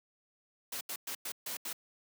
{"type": "noise bursts at uneven times", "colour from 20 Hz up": "white", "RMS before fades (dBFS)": -39, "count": 6, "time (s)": [[0.72, 0.81], [0.89, 0.96], [1.07, 1.15], [1.25, 1.32], [1.46, 1.57], [1.65, 1.73]], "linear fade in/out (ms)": 5, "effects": ["high-pass 200 Hz 12 dB/octave"]}